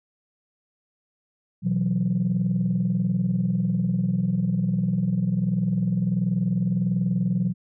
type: chord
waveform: sine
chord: B suspended fourth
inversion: none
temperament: equal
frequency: 123.47 / 164.81 / 185 Hz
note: B2 / E3 / F#3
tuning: 0 / 0 / 0 cents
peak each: -26 / -25 / -22 dBFS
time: 1.62-7.54 s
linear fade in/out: 50 ms
effects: tanh soft clip ceiling -14 dBFS